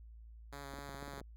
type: tone with vibrato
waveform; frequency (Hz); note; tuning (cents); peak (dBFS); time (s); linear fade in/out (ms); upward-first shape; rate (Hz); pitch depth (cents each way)
5% pulse; 140; C#3; +18; -35; 0.52-1.21; 10; square; 4.2; 16
type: clicks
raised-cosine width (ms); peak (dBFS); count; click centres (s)
2; -36; 9; 0.738 / 0.788 / 0.892 / 0.947 / 1.027 / 1.08 / 1.135 / 1.179 / 1.214
effects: added 56 Hz sine -51 dBFS peak until 1.36 s